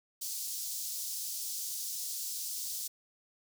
pink high-pass noise, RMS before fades -38 dBFS, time 0.21-2.88 s, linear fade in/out 10 ms, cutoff 4900 Hz, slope 24 dB/octave, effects none

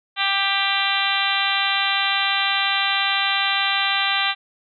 harmonic tone, 394.1 Hz, G4, 9 cents sharp, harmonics 2 / 3 / 4 / 5 / 6 / 7 / 8 / 9 / 10, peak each -27 / -27 / -27 / -27 / -27 / -27 / -27 / -27 / -27 dBFS, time 0.16-4.35 s, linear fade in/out 50 ms, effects none

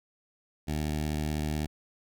15% pulse tone with notch filter, 76 Hz, D#2, 40 cents flat, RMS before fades -31 dBFS, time 0.67-1.67 s, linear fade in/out 20 ms, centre 1200 Hz, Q 1.5, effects none

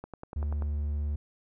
click train, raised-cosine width 1 ms, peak -26 dBFS, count 7, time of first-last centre 0.04-0.623 s, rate 10.3 Hz
triangle tone, 73.5 Hz, D2, 2 cents sharp, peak -26 dBFS, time 0.36-1.16 s, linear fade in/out 5 ms
effects none

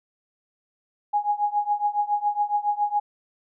sine tone with tremolo, 828 Hz, G#5, 5 cents flat, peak -17 dBFS, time 1.13-3 s, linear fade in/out 10 ms, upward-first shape triangle, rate 7.2 Hz, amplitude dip 95%, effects none

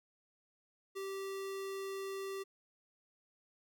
square tone, 389.3 Hz, G4, 12 cents flat, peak -40 dBFS, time 0.95-2.44 s, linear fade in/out 20 ms, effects none

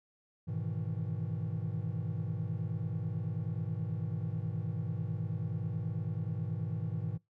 triangle chord, E major seventh, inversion first, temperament equal, 103.83 / 123.47 / 155.56 / 164.81 Hz, G#2 / B2 / D#3 / E3, 0 / 0 / 0 / 0 cents, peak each -35 / -37 / -37 / -37 dBFS, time 0.47-7.18 s, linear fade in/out 20 ms, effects noise-tail reverb RT60 0.2 s tail -25 dB re dry + tanh soft clip ceiling -23 dBFS

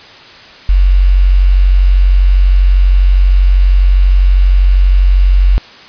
sine tone with quantisation, 46.25 Hz, F#1, in tune, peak -4 dBFS, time 0.69-5.58 s, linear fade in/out 0 ms, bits 5, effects white hiss -35 dBFS RMS until 5.88 s + resampled to 11025 Hz

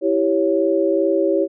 sine chord, C# diminished, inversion first, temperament equal, 329.6 / 392 / 554.4 Hz, E4 / G4 / C#5, 0 / 0 / 0 cents, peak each -19 dBFS, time 0.01-1.48 s, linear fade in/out 50 ms, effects none

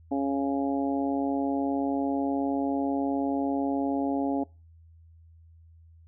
harmonic tone, 138.59 Hz, C#3, in tune, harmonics 2 / 3 / 4 / 5 / 6, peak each -26 / -36 / -35 / -34 / -36 dBFS, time 0.11-4.44 s, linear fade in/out 10 ms, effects noise-tail reverb RT60 0.3 s tail -23 dB re dry + added 82 Hz sine -51 dBFS peak until 6.07 s

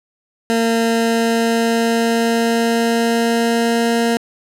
20% pulse tone with pitch glide, 228.9 to 232.5 Hz, A#3 to A#3, -31 to -4 cents, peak -9 dBFS, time 0.5-4.17 s, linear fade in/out 0 ms, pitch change +27 cents, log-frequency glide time 0.78-3.89 s, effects low-pass 12000 Hz 12 dB/octave

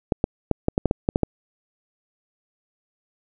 clicks, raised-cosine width 2 ms, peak -5 dBFS, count 10, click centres 0.122 / 0.241 / 0.513 / 0.684 / 0.779 / 0.857 / 0.911 / 1.089 / 1.159 / 1.233 s, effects none

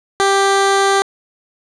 15% pulse tone, 393.2 Hz, G4, 5 cents sharp, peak -5 dBFS, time 0.2-1.02 s, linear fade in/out 0 ms, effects resampled to 22050 Hz + 7-bit

